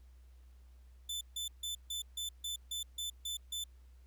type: tone bursts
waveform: sawtooth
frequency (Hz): 3520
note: A7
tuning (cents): 0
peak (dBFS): -34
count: 10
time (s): 1.09-3.64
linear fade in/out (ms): 5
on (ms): 120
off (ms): 150
effects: added 62 Hz sine -55 dBFS peak until 4.06 s + pink hiss -74 dBFS RMS until 4.06 s